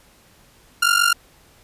sawtooth ring-modulated tone, 1400 Hz, F6, 4 cents sharp, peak -8 dBFS, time 0.82-1.13 s, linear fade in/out 5 ms, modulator 23.9 Hz, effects pink hiss -53 dBFS RMS until 1.63 s + resampled to 32000 Hz

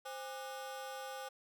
30% pulse ring-modulated tone, 669 Hz, E5, 25 cents sharp, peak -37 dBFS, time 0.05-1.29 s, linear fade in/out 10 ms, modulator 144 Hz, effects none

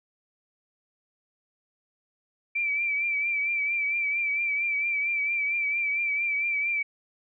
sine tone with vibrato, 2329 Hz, D7, 15 cents flat, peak -24 dBFS, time 2.55-6.83 s, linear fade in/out 10 ms, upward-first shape triangle, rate 4.4 Hz, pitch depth 54 cents each way, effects none

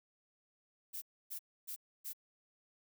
violet noise bursts, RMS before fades -43 dBFS, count 4, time 0.93-2.134 s, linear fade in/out 20 ms, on 91 ms, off 280 ms, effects none

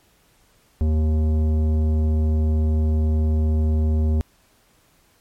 sine tone with tanh clipping, 77.78 Hz, D#2, in tune, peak -18 dBFS, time 0.81-4.21 s, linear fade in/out 0 ms, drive 13 dB, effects pink hiss -59 dBFS RMS until 5.2 s + MP3 64 kbps

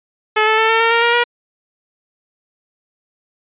10% pulse tone with pitch steps, 430.9 / 437.4 / 444 / 450.8 / 457.6 / 464.5 / 471.5 / 478.7 Hz, A4 / A4 / A4 / A4 / A#4 / A#4 / A#4 / A#4, -36 / -10 / +16 / +42 / -32 / -6 / +20 / +46 cents, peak -3 dBFS, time 0.36-1.24 s, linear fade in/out 10 ms, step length 110 ms, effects resampled to 8000 Hz

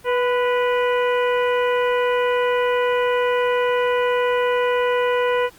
harmonic tone with a mistuned harmonic, 490.9 Hz, B4, 10 cents flat, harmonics 1 / 2 / 3 / 4 / 5 / 6, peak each -18 / -24 / -28 / -30 / -32 / -34 dBFS, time 0.04-5.5 s, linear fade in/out 50 ms, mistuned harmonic 2, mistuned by +31 cents, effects pink hiss -49 dBFS RMS until 5.58 s + Opus 32 kbps

